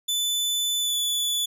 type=tone with pitch glide; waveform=sawtooth; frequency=3500 to 3458 Hz; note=A7 to A7; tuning=-10 to -31 cents; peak=-20 dBFS; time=0.08-1.46 s; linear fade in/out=10 ms; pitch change=-21 cents; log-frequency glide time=0.79-0.97 s; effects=none